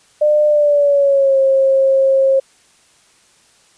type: tone with pitch glide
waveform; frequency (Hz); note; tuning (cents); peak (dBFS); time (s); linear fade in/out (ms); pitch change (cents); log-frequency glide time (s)
sine; 600 to 537.6; D5 to C5; +37 to +47; -9; 0.21-2.4; 10; -190; 0.47-1.38
effects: white hiss -52 dBFS RMS until 3.77 s + resampled to 22050 Hz